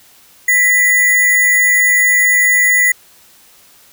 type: tone with sample-and-hold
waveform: sine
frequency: 1975.5 Hz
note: B6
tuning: in tune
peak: -8 dBFS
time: 0.48-2.92 s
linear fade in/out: 5 ms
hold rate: 8820 Hz
effects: white hiss -46 dBFS RMS until 3.92 s